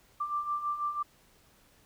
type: beating tone pair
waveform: sine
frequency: 1174.7 / 1180.8 Hz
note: D6 / D6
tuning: 0 / +9 cents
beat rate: 6.1 Hz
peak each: -37 / -31 dBFS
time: 0.2-1.03 s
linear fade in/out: 10 ms
effects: pink hiss -63 dBFS RMS until 1.85 s